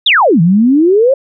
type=exponential two-way sweep; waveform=sine; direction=down then up; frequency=3951 to 158.3 to 561 Hz; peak=-5 dBFS; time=0.06-1.14 s; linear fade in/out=5 ms; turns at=0.41 s; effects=none